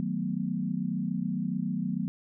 sine chord, B dominant seventh, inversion first, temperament equal, 155.56 / 185 / 220 / 246.9 Hz, D#3 / F#3 / A3 / B3, 0 / 0 / 0 / 0 cents, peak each -36 / -31 / -34 / -34 dBFS, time 0-2.08 s, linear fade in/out 0 ms, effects none

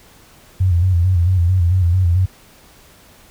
sine tone with vibrato, 89.4 Hz, F2, 41 cents sharp, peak -11 dBFS, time 0.6-2.26 s, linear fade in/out 10 ms, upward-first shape square, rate 4.5 Hz, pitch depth 72 cents each way, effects pink hiss -47 dBFS RMS until 3.3 s

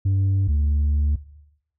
sine tone pair in turn, 97.1 / 73.25 Hz, G2 / D2, -16 / -4 cents, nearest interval perfect fourth, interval 488 cents, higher first, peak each -14 dBFS, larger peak neither, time 0.05-0.48 / 0.48-1.16 s, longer second, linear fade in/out 10 ms, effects noise-tail reverb RT60 0.8 s tail -18 dB re dry + tanh soft clip ceiling -16 dBFS

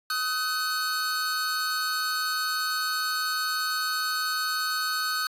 45% pulse tone cluster, 1261 / 1515 / 4380 Hz, D#6 / F#6 / C#8, +23 / +40 / -22 cents, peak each -30 dBFS, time 0.1-5.27 s, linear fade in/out 2 ms, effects resampled to 32000 Hz

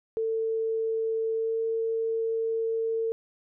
sine tone with pitch glide, 447.3 to 451.2 Hz, A4 to A4, +28 to +44 cents, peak -25 dBFS, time 0.17-3.12 s, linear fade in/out 0 ms, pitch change +16 cents, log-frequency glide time 1.32-1.57 s, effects none

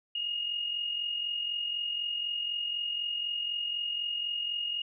sine tone with amplitude modulation, 2857 Hz, F7, 39 cents sharp, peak -28 dBFS, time 0.15-4.82 s, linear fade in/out 5 ms, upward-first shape sine, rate 44 Hz, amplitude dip 50%, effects none

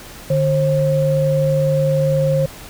sine tone pair together, 150 / 534.5 Hz, D3 / C5, +37 / +37 cents, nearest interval octave + minor seventh, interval 2200 cents, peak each -16 dBFS, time 0.3-2.46 s, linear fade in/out 5 ms, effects pink hiss -37 dBFS RMS until 2.69 s

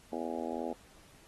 harmonic tone, 82.41 Hz, E2, in tune, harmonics 3 / 4 / 5 / 6 / 7 / 8 / 9 / 10, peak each -40 / -41 / -42 / -43 / -43 / -44 / -45 / -45 dBFS, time 0.12-0.73 s, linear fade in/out 5 ms, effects pink hiss -60 dBFS RMS until 1.27 s + AAC 32 kbps

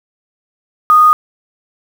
sine tone with quantisation, 1235 Hz, D#6, 13 cents flat, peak -4 dBFS, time 0.9-1.13 s, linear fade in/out 0 ms, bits 5, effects none

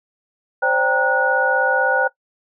sine tone cluster, 521 / 577 / 787 / 930 / 1460 Hz, C5 / D5 / G5 / A#5 / F#6, -7 / -31 / +7 / -4 / -24 cents, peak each -21 / -25 / -21 / -26 / -18 dBFS, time 0.62-2.08 s, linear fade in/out 10 ms, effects noise-tail reverb RT60 0.1 s tail -19 dB re dry

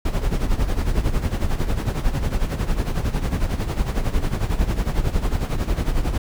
brown noise with tremolo, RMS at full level -18 dBFS, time 0.05-6.18 s, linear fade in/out 5 ms, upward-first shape sine, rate 11 Hz, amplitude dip 70%, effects none

